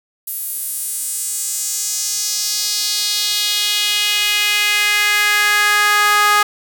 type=tone with high-pass filter sweep; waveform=sawtooth; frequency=415.3 Hz; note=G#4; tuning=in tune; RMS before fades=-17 dBFS; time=0.27-6.43 s; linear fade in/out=5 ms; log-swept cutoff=12000 to 1200 Hz; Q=2.3; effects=none